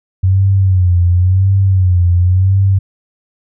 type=tone with vibrato; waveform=sine; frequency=92.5 Hz; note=F#2; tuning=in tune; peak=-7 dBFS; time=0.23-2.79 s; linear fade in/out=10 ms; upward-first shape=sine; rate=0.94 Hz; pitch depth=92 cents each way; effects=none